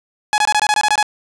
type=tone bursts; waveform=sawtooth; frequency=843 Hz; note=G#5; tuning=26 cents sharp; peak=-8 dBFS; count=10; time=0.33-1.028 s; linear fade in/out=0 ms; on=50 ms; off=22 ms; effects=resampled to 22050 Hz + 7-bit